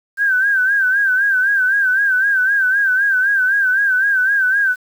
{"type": "tone with vibrato", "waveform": "sine", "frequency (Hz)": 1568, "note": "G6", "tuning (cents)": 0, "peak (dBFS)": -12, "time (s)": [0.17, 4.76], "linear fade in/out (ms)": 50, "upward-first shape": "sine", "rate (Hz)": 3.9, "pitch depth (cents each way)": 89, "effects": ["7-bit"]}